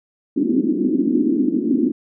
pink band-pass noise, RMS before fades -18 dBFS, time 0.36-1.92 s, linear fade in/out 10 ms, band 230 to 330 Hz, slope 48 dB/octave, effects none

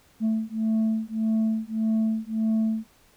sine beating tone pair, 220 / 221.7 Hz, A3 / A3, 0 / +13 cents, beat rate 1.7 Hz, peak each -23 dBFS, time 0.2-2.87 s, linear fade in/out 50 ms, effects tanh soft clip ceiling -19 dBFS + pink hiss -59 dBFS RMS until 3.16 s

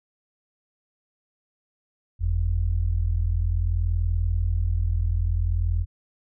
sine tone pair together, 45.66 / 86.2 Hz, F#1 / F2, -22 / -22 cents, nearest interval major seventh, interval 1100 cents, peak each -23 dBFS, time 2.19-5.86 s, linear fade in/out 50 ms, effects none

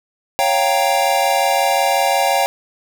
square chord, G half-diminished seventh, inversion second, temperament equal, 554.4 / 698.5 / 784 / 932.3 Hz, Db5 / F5 / G5 / Bb5, 0 / 0 / 0 / 0 cents, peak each -21 / -20 / -18 / -23 dBFS, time 0.39-2.46 s, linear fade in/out 0 ms, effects none

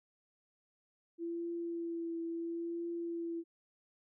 sine tone with vibrato, 336.6 Hz, E4, 36 cents sharp, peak -36 dBFS, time 1.18-3.44 s, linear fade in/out 50 ms, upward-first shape triangle, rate 0.73 Hz, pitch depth 23 cents each way, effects none

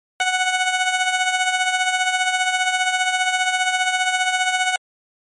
15% pulse tone with tremolo, 740 Hz, F#5, in tune, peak -8 dBFS, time 0.2-4.76 s, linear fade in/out 2 ms, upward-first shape triangle, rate 15 Hz, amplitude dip 65%, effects MP3 48 kbps

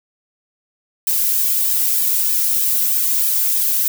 violet noise with flanger, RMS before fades -17 dBFS, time 1.07-3.88 s, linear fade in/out 2 ms, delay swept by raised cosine 1.4 to 2.3 ms, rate 3.2 Hz, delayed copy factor -0.9, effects none

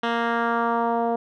10% pulse tone with low-pass filter sweep, 233.1 Hz, A#3, in tune, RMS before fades -23 dBFS, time 0.03-1.16 s, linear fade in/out 5 ms, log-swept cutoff 2700 to 650 Hz, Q 1.8, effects none

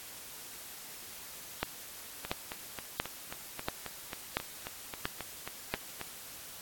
two click trains, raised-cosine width 0.3 ms, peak -14 / -22 dBFS, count 7 / 15, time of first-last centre 1.63-5.74 / 2.25-6.013 s, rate 1.46 / 3.72 Hz, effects white hiss -47 dBFS RMS until 6.61 s + AAC 64 kbps

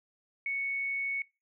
sine tone, 2217 Hz, C#7, in tune, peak -30 dBFS, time 0.46-1.22 s, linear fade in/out 2 ms, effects noise-tail reverb RT60 0.3 s tail -25 dB re dry

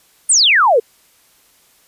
sine exponential sweep, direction down, 9530 to 420 Hz, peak -8 dBFS, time 0.29-0.8 s, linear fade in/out 10 ms, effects white hiss -53 dBFS RMS until 1.87 s + resampled to 32000 Hz

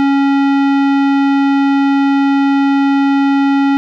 sine tone with tanh clipping, 277.2 Hz, C#4, in tune, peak -11 dBFS, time 0-3.77 s, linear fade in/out 0 ms, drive 18 dB, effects none

